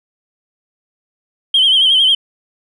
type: tone with vibrato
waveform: sine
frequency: 3136 Hz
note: G7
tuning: in tune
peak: -7 dBFS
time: 1.54-2.15 s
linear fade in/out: 5 ms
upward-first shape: sine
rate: 11 Hz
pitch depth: 69 cents each way
effects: tanh soft clip ceiling -4 dBFS